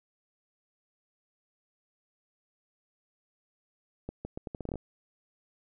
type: accelerating click train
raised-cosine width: 2 ms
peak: -23 dBFS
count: 11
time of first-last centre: 4.09-4.757 s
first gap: 160 ms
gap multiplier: 0.78
effects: none